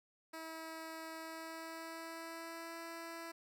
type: tone with pitch glide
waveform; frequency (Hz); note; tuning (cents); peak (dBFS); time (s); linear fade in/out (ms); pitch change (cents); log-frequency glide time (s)
10% pulse; 322.8 to 332.5; E4 to E4; -36 to +15; -37; 0.33-3.32; 10; +51; 1.16-2.79
effects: none